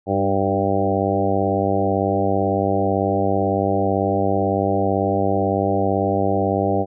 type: harmonic tone with a mistuned harmonic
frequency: 98 Hz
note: G2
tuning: in tune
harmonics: 1 / 2 / 3 / 4 / 5 / 6 / 7 / 8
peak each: -25 / -25 / -25 / -25 / -25 / -25 / -25 / -25 dBFS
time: 0.06-6.86 s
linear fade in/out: 50 ms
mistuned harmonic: 3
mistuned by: +18 cents
effects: none